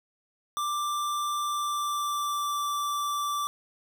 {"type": "tone with pitch glide", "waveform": "square", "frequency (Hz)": [1180, 1167.1], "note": ["D6", "D6"], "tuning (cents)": [8, -11], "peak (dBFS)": -28, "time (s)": [0.57, 3.47], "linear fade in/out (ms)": 0, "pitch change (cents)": -19, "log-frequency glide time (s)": [1.41, 2.66], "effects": []}